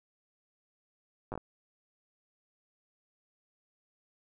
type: slowing click train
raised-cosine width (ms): 1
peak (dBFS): -24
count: 5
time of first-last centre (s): 1.32-1.377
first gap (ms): 8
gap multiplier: 1.4
effects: none